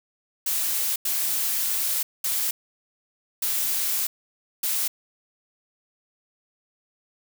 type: noise bursts at uneven times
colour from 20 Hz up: blue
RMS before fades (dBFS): -25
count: 5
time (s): 0.46-0.96 / 1.05-2.03 / 2.24-2.51 / 3.42-4.07 / 4.63-4.88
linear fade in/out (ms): 5
effects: none